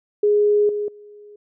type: tone with level steps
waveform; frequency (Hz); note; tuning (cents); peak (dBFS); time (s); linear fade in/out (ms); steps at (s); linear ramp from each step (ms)
sine; 415.3; G#4; 0; -13 / -21 / -40; 0.23-1.36; 5; 0.69 / 0.88; 2
effects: none